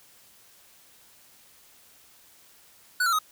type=tone with pitch steps; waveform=square; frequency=1480 / 1365 / 1259 Hz; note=F#6 / F6 / D#6; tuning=0 / -40 / +20 cents; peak=-22 dBFS; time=3-3.189 s; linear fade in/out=5 ms; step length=63 ms; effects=white hiss -56 dBFS RMS until 3.31 s